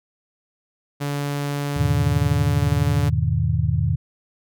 sawtooth tone, 143.3 Hz, D3, 42 cents flat, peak -19 dBFS, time 1-3.1 s, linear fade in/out 20 ms
sine chord, E major seventh, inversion none, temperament equal with one note detuned, 82.07 / 103.83 / 123.47 / 155.56 Hz, E2 / G#2 / B2 / D#3, -7 / 0 / 0 / 0 cents, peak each -23 / -23 / -23 / -23 dBFS, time 1.76-3.96 s, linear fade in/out 10 ms
effects none

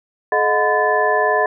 sine tone cluster, 428.9 / 621 / 723 / 1014 / 1744 Hz, A4 / D#5 / F#5 / B5 / A6, -44 / -3 / -40 / +45 / -16 cents, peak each -20 dBFS, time 0.32-1.46 s, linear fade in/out 2 ms, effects none

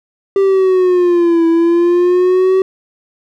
triangle linear two-way sweep, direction down then up, 394.1 to 329.6 to 380.9 Hz, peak -6 dBFS, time 0.36-2.62 s, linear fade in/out 2 ms, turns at 1.47 s, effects none

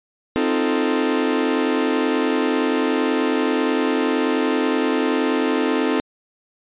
40% pulse chord, F dominant seventh, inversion second, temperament equal with one note detuned, 260.7 / 311.1 / 349.2 / 440 Hz, C4 / Eb4 / F4 / A4, -6 / 0 / 0 / 0 cents, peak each -21 / -22 / -26 / -22 dBFS, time 0.36-6 s, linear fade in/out 0 ms, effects resampled to 8000 Hz

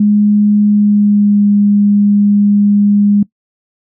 sine tone with pitch glide, 207.7 to 204.4 Hz, G#3 to G#3, 0 to -27 cents, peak -6 dBFS, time 0-3.23 s, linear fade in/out 5 ms, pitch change -27 cents, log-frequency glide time 0.65-1.49 s, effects noise-tail reverb RT60 0.1 s tail -21 dB re dry

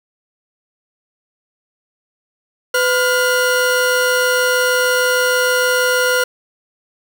40% pulse tone pair together, 502.8 / 1422 Hz, B4 / F6, +31 / +31 cents, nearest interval octave + tritone, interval 1800 cents, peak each -15 dBFS, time 2.74-6.24 s, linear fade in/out 5 ms, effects none

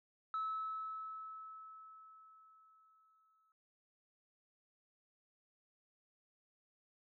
sine tone with exponential decay, 1300 Hz, E6, 24 cents flat, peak -34 dBFS, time 0.34-3.52 s, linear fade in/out 1 ms, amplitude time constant 690 ms, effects tanh soft clip ceiling -33 dBFS

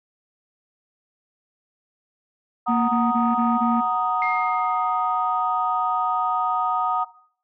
sine chord, D# minor, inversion first, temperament equal, 740 / 932.3 / 1244.5 Hz, F#5 / A#5 / D#6, 0 / 0 / 0 cents, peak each -24 / -25 / -23 dBFS, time 2.66-7.05 s, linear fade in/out 20 ms
sine tone bursts, 233.1 Hz, A#3, in tune, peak -19 dBFS, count 5, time 2.68-3.814 s, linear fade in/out 20 ms, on 210 ms, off 21 ms
sine tone with exponential decay, 2127 Hz, C7, 28 cents sharp, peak -23 dBFS, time 4.22-5.42 s, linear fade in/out 1 ms, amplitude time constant 260 ms
effects noise-tail reverb RT60 0.6 s tail -19 dB re dry + tanh soft clip ceiling -9 dBFS

